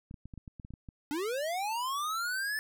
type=clicks; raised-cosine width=5 ms; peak=-32 dBFS; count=11; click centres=0.111 / 0.142 / 0.256 / 0.338 / 0.377 / 0.478 / 0.598 / 0.649 / 0.706 / 0.738 / 0.888 s
type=linear sweep; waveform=square; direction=up; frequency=277.2 to 1760 Hz; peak=-32 dBFS; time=1.11-2.59 s; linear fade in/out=0 ms
effects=none